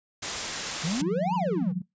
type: noise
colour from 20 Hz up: white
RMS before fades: -30 dBFS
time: 0.22-1.02 s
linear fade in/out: 10 ms
type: exponential two-way sweep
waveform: triangle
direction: up then down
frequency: 145.6 to 1012 to 145.6 Hz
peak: -24 dBFS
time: 0.83-1.73 s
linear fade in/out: 20 ms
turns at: 1.35 s
type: tone with tremolo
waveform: sine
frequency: 180.6 Hz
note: F#3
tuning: 42 cents flat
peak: -23 dBFS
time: 1.01-1.82 s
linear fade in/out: 10 ms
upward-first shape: sine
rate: 20 Hz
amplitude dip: 80%
effects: noise-tail reverb RT60 0.2 s tail -24 dB re dry + resampled to 16000 Hz